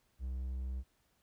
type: tone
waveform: triangle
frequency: 64.2 Hz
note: C2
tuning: 32 cents flat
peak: -34 dBFS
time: 0.19-0.84 s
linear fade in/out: 50 ms
effects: pink hiss -75 dBFS RMS until 1.22 s